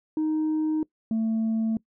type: tone pair in turn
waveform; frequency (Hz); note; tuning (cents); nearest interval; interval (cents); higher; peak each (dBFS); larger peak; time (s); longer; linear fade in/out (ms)
sine; 311.1 / 222.9; D#4 / A3; 0 / +23; tritone; 577; first; -20; neither; 0.17-0.83 / 1.11-1.77; neither; 2
effects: noise-tail reverb RT60 0.1 s tail -23 dB re dry + tanh soft clip ceiling -21 dBFS